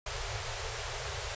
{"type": "band-stop noise", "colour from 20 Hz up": "pink", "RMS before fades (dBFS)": -37, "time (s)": [0.06, 1.35], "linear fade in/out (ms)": 5, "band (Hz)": [130, 390], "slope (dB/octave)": 96, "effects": ["resampled to 16000 Hz"]}